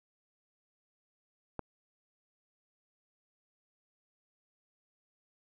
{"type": "click", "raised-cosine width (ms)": 1, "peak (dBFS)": -22, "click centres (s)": 1.593, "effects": []}